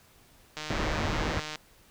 click train, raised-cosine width 0.2 ms, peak -19 dBFS, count 152, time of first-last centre 0.57-1.557 s, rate 153 Hz
pink low-pass noise, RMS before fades -30 dBFS, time 0.7-1.4 s, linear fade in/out 5 ms, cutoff 2300 Hz, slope 24 dB/octave
effects pink hiss -59 dBFS RMS until 1.9 s

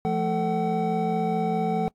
triangle tone cluster, 171.8 / 216.6 / 442.3 / 755 Hz, F3 / A3 / A4 / F#5, -28 / -27 / +9 / +35 cents, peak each -26 / -27 / -26 / -25 dBFS, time 0.05-1.88 s, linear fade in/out 0 ms, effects noise-tail reverb RT60 0.1 s tail -24 dB re dry + AAC 64 kbps

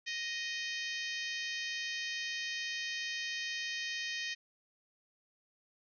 harmonic tone with a mistuned harmonic, 622.3 Hz, D#5, in tune, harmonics 3 / 4 / 5 / 6 / 7 / 8 / 9 / 10, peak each -40 / -42 / -44 / -46 / -47 / -48 / -49 / -50 dBFS, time 0.06-4.35 s, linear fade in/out 20 ms, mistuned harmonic 9, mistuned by -17 cents, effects none

